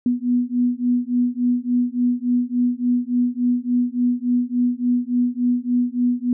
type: beating tone pair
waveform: sine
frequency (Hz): 243.5 / 247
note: B3 / B3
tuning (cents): -24 / 0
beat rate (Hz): 3.5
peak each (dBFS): -20 / -20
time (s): 0.06-6.33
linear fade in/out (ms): 2
effects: none